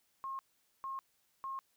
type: tone bursts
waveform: sine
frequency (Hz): 1075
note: C6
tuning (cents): +47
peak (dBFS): -38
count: 3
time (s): 0.24-1.59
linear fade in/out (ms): 0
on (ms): 150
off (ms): 450
effects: white hiss -75 dBFS RMS until 1.76 s